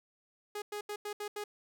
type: tone bursts at uneven times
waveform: sawtooth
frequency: 415.3 Hz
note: G#4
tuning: in tune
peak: -33 dBFS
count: 6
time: 0.55-0.62 / 0.72-0.81 / 0.89-0.96 / 1.05-1.13 / 1.2-1.28 / 1.36-1.44 s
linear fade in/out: 5 ms
effects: none